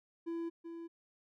triangle tone with echo, 334.6 Hz, E4, 26 cents sharp, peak -34 dBFS, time 0.26-0.5 s, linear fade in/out 20 ms, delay 380 ms, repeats 1, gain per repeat -7 dB, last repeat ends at 0.88 s, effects none

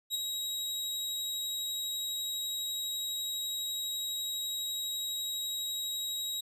sawtooth tone with ADSR envelope, 3822 Hz, A#7, 43 cents sharp, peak -25 dBFS, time 0.1-6.41 s, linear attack 46 ms, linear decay 14 ms, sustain -5 dB, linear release 9 ms, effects resampled to 32000 Hz

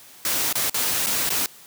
white noise with dropouts, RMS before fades -23 dBFS, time 0.25-1.46 s, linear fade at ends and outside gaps 1 ms, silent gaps 0.527-0.554 / 0.697-0.743 / 1.062-1.068 / 1.292-1.303 s, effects white hiss -47 dBFS RMS until 1.66 s + high-pass 80 Hz 12 dB/octave

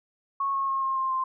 sine tone with pitch steps, 1100 / 1089.3 / 1078.6 / 1068.1 / 1057.6 / 1047.3 Hz, C#6 / C#6 / C#6 / C6 / C6 / C6, -14 / -31 / -48 / +35 / +18 / +1 cents, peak -24 dBFS, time 0.4-1.24 s, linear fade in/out 5 ms, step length 140 ms, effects none

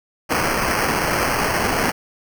white noise with sample-and-hold, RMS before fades -20 dBFS, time 0.29-1.92 s, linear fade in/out 20 ms, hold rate 3675 Hz, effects none

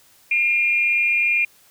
sine tone with amplitude modulation, 2407 Hz, D7, 42 cents sharp, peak -13 dBFS, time 0.31-1.45 s, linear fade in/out 5 ms, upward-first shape sine, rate 278 Hz, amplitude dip 60%, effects white hiss -54 dBFS RMS until 1.7 s

